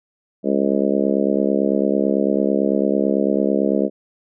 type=harmonic tone; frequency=69 Hz; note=C#2; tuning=7 cents flat; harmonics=3 / 4 / 5 / 6 / 7 / 8 / 9; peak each=-21 / -22 / -23 / -24 / -24 / -25 / -26 dBFS; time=0.43-3.9 s; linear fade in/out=50 ms; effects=none